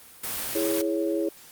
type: noise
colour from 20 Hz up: white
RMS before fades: -31 dBFS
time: 0.23-0.82 s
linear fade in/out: 10 ms
type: chord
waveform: sine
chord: C# minor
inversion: first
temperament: equal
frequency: 329.6 / 415.3 / 554.4 Hz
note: E4 / G#4 / C#5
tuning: 0 / 0 / 0 cents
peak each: -26 / -29 / -29 dBFS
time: 0.55-1.29 s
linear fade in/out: 5 ms
effects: white hiss -49 dBFS RMS until 1.51 s + Opus 32 kbps